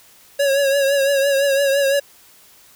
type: tone with vibrato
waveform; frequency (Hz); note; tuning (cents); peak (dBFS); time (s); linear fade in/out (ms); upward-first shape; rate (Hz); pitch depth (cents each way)
square; 554.4; C#5; 0; -15; 0.39-2; 10; triangle; 5.9; 55
effects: white hiss -49 dBFS RMS until 2.75 s